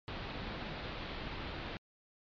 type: low-pass noise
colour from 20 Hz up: pink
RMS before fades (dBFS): -42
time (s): 0.08-1.77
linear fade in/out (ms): 0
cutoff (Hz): 4300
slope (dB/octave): 48
effects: MP3 48 kbps